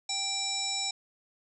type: harmonic tone with a mistuned harmonic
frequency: 783 Hz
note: G5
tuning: 2 cents flat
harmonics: 1 / 3 / 5 / 7 / 9 / 10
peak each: -40 / -40 / -34 / -34 / -38 / -39 dBFS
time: 0.09-0.91 s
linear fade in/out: 5 ms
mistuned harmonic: 7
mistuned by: -33 cents
effects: none